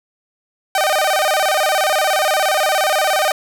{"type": "tone with vibrato", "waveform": "sawtooth", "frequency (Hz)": 686, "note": "F5", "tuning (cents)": -31, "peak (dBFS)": -10, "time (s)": [0.75, 3.32], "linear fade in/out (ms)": 2, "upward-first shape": "square", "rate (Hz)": 17, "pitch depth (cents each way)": 200, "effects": []}